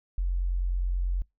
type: tone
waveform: sine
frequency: 44.72 Hz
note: F1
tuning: 42 cents sharp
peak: -24 dBFS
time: 0.18-1.22 s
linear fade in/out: 0 ms
effects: noise-tail reverb RT60 0.2 s tail -26 dB re dry